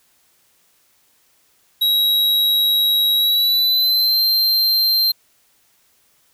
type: tone with pitch glide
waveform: square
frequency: 3850 to 4150 Hz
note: B7 to C8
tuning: -45 to -15 cents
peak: -14 dBFS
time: 1.81-5.12 s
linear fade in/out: 10 ms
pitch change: +130 cents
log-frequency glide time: 3.15-4.22 s
effects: white hiss -59 dBFS RMS until 6.33 s